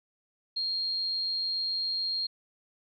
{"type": "tone", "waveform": "sine", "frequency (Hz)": 4229, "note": "C8", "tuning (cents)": 18, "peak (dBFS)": -28, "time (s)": [0.56, 2.27], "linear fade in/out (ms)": 10, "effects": []}